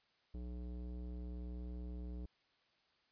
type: tone with low-pass filter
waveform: square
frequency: 60.7 Hz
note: B1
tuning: 29 cents flat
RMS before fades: -45 dBFS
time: 0.34-2.26 s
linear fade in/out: 5 ms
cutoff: 390 Hz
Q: 1.1
effects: white hiss -75 dBFS RMS until 3.11 s + resampled to 11025 Hz